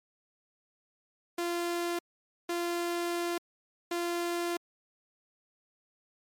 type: tone bursts at uneven times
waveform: sawtooth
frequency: 345.3 Hz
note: F4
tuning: 20 cents flat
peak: -26 dBFS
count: 3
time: 1.38-1.99 / 2.49-3.38 / 3.91-4.57 s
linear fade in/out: 5 ms
effects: MP3 64 kbps